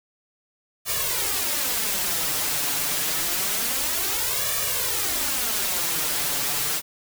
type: noise with flanger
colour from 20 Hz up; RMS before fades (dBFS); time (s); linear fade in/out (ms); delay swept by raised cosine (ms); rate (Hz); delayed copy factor
white; -25; 0.85-6.82; 50; 1.7 to 7; 0.27; +0.9
effects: none